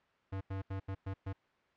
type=tone bursts at uneven times; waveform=square; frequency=96.6 Hz; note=G2; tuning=25 cents flat; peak=-37 dBFS; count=6; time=0.32-0.41 / 0.5-0.62 / 0.7-0.8 / 0.88-0.95 / 1.06-1.14 / 1.26-1.33 s; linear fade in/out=10 ms; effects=white hiss -70 dBFS RMS until 1.76 s + low-pass 2000 Hz 12 dB/octave